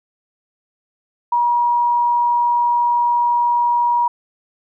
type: tone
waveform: sine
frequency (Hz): 957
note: A#5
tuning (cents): +45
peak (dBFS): -13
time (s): 1.32-4.08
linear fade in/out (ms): 5
effects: none